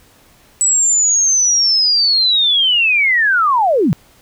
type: linear sweep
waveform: sine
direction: down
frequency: 7902 to 123.47 Hz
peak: -10 dBFS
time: 0.61-3.93 s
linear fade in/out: 0 ms
effects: pink hiss -49 dBFS RMS until 4.21 s